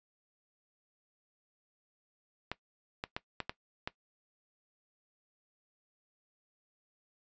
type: clicks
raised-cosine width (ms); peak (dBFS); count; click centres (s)
0.3; -19; 6; 2.516 / 3.039 / 3.165 / 3.403 / 3.495 / 3.875
effects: noise-tail reverb RT60 0.1 s tail -18 dB re dry + resampled to 16000 Hz